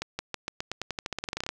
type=accelerating click train; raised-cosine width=0.2 ms; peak=-14 dBFS; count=20; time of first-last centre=0.02-1.49 s; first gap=170 ms; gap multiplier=0.9; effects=none